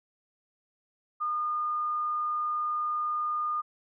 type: tone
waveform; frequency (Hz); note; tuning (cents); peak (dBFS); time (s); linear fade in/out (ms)
sine; 1218; D#6; -37; -27; 1.2-3.62; 20
effects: none